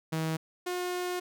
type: tone pair in turn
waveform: sawtooth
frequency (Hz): 160 / 359.2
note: D#3 / F4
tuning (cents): +49 / +49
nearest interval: octave + major second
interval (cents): 1400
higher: second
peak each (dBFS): -25 / -27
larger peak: first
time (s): 0.12-0.37 / 0.66-1.2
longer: second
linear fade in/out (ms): 10
effects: none